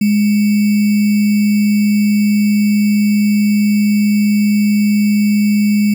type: tone with sample-and-hold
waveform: sine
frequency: 207.7 Hz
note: G#3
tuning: in tune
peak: -9 dBFS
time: 0.01-5.94 s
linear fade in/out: 5 ms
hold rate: 2450 Hz
effects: none